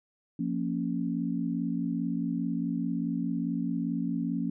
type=chord; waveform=sine; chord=Bb minor; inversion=second; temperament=equal with one note detuned; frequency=174.61 / 232.4 / 277.2 Hz; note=F3 / Bb3 / Db4; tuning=0 / -5 / 0 cents; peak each=-32 dBFS; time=0.39-4.5 s; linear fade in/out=5 ms; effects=none